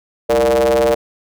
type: ring-modulated tone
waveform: square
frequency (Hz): 64.4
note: C2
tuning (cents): -27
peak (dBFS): -9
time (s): 0.29-0.95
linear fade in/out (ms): 10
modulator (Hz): 525
effects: none